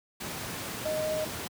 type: tone in noise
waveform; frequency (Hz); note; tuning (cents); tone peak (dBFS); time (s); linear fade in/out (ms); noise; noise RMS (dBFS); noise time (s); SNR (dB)
sine; 621; D#5; -3; -28; 0.85-1.25; 10; pink; -36; 0.2-1.48; +5
effects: high-pass 100 Hz 12 dB/octave